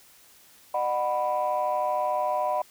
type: chord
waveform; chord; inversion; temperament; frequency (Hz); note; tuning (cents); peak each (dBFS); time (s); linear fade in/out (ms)
sine; B major; first; equal with one note detuned; 606.6 / 740 / 987.8; D#5 / F#5 / B5; -44 / 0 / 0; -27; 0.74-2.62; 5
effects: tanh soft clip ceiling -17 dBFS + white hiss -55 dBFS RMS until 2.7 s